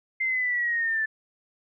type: linear sweep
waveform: sine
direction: down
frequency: 2093 to 1747 Hz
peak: -23 dBFS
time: 0.2-1.06 s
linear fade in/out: 10 ms
effects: none